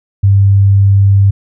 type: tone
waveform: sine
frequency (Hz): 98.9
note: G2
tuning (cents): +16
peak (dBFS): -4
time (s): 0.23-1.31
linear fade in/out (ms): 10
effects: none

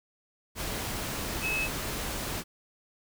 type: tone in noise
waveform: sine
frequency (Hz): 2584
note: E7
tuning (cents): -35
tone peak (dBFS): -28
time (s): 1.41-1.69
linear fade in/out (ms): 50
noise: pink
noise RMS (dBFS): -34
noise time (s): 0.55-2.44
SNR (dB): +3
effects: none

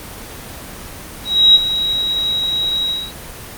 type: tone with ADSR envelope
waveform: sine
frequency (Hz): 3836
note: A#7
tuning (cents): +49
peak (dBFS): -3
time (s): 1.24-3.13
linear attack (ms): 310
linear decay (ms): 26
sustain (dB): -12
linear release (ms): 250
effects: pink hiss -32 dBFS RMS until 3.57 s + Opus 24 kbps

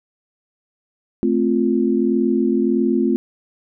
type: chord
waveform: sine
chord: F major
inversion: first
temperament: equal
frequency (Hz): 220 / 261.6 / 349.2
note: A3 / C4 / F4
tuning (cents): 0 / 0 / 0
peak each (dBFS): -19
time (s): 1.23-3.16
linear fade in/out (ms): 0
effects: none

